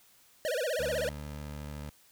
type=tone with vibrato; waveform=square; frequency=554.4 Hz; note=C#5; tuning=in tune; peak=-30 dBFS; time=0.45-1.09 s; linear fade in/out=0 ms; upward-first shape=sine; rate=16 Hz; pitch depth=260 cents each way
type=tone; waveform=20% pulse; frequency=73.8 Hz; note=D2; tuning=9 cents sharp; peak=-34 dBFS; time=0.79-1.9 s; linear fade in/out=5 ms
effects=white hiss -62 dBFS RMS until 2.11 s